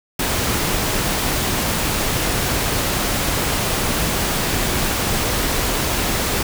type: noise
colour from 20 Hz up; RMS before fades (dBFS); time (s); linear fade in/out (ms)
pink; -20; 0.19-6.43; 5
effects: none